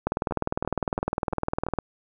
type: two click trains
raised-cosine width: 1 ms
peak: -22 / -10 dBFS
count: 5 / 35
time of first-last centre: 0.31-1.666 / 0.07-1.787 s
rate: 2.95 / 19.8 Hz
effects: none